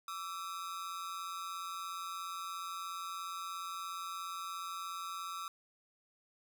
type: ring-modulated tone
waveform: 45% pulse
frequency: 1244.5 Hz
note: D#6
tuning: in tune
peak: -37 dBFS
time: 0.08-5.48 s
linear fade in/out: 2 ms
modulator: 88.5 Hz
effects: none